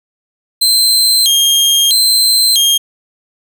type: tone with vibrato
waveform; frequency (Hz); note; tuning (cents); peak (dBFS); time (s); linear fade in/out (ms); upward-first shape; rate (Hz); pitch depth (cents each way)
sawtooth; 3638; A#7; -43; -5; 0.61-2.78; 10; square; 0.77; 210
effects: none